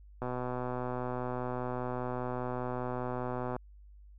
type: click train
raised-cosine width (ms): 1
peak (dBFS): -22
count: 419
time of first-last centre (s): 0.22-3.564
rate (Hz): 125
effects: added 50 Hz sine -51 dBFS peak until 4.18 s

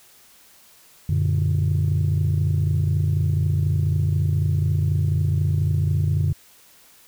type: chord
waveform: sine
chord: Gb augmented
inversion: none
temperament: equal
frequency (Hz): 92.5 / 116.54 / 146.83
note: Gb2 / Bb2 / D3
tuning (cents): 0 / 0 / 0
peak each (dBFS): -19 / -25 / -20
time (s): 1.09-6.33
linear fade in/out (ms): 5
effects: tanh soft clip ceiling -13 dBFS + white hiss -52 dBFS RMS until 7.07 s

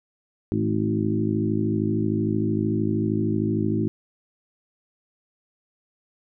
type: harmonic tone with a mistuned harmonic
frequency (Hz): 53.1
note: G#1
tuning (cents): +39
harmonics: 2 / 3 / 4 / 5 / 6 / 7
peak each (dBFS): -27 / -30 / -26 / -31 / -26 / -30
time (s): 0.52-3.88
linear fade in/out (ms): 0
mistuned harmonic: 4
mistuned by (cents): +31
effects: none

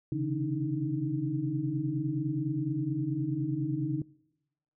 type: tone cluster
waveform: sine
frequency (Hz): 129.8 / 139.5 / 159.1 / 288.2 / 312.5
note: C3 / C#3 / D#3 / D4 / D#4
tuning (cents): -13 / +11 / +39 / -33 / +8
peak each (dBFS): -40 / -32 / -39 / -39 / -32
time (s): 0.12-4.02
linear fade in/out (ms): 2
effects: noise-tail reverb RT60 0.9 s tail -23 dB re dry

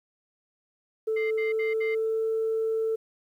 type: tone with pitch glide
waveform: sine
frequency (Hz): 440 to 444.9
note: A4 to A4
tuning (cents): 0 to +19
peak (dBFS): -23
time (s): 1.07-2.96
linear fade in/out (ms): 10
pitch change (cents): +19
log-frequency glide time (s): 1.32-2.25
type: tone bursts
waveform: sine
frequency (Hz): 2093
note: C7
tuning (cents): 0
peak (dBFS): -30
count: 4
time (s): 1.16-1.952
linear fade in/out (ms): 10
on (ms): 150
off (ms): 64
effects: tanh soft clip ceiling -20 dBFS + 10-bit

